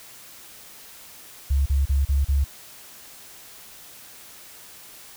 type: tone bursts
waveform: sine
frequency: 69.3 Hz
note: C#2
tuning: in tune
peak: -17 dBFS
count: 5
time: 1.5-2.444 s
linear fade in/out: 10 ms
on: 160 ms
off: 36 ms
effects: white hiss -45 dBFS RMS until 5.16 s